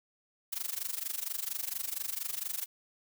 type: noise with amplitude modulation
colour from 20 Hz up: blue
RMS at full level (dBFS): -33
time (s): 0.52-2.66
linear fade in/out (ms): 10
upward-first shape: sine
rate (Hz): 24.3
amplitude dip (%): 90
effects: none